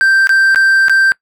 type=tone with dropouts; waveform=triangle; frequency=1568 Hz; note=G6; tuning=in tune; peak=-5 dBFS; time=0.01-1.12 s; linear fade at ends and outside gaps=0 ms; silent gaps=0.271-0.293 / 0.547-0.559 / 0.883-0.896 s; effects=noise-tail reverb RT60 0.1 s tail -22 dB re dry